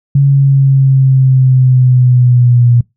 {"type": "linear sweep", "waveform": "sine", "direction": "down", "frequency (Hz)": [140, 119.7], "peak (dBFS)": -4, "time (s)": [0.15, 2.81], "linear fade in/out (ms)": 5, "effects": ["noise-tail reverb RT60 0.2 s tail -24 dB re dry"]}